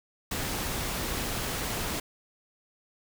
pink noise, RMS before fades -32 dBFS, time 0.31-2 s, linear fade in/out 5 ms, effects none

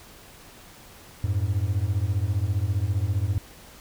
triangle beating tone pair, 91.1 / 106.1 Hz, F#2 / G#2, -26 / +38 cents, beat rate 15 Hz, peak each -23 dBFS, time 1.24-3.38 s, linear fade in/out 0 ms, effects pink hiss -48 dBFS RMS until 3.8 s

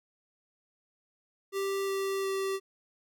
square tone with pitch steps, 392 / 389.7 / 387.5 Hz, G4 / G4 / G4, 0 / -10 / -20 cents, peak -30 dBFS, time 1.52-2.6 s, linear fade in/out 50 ms, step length 360 ms, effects none

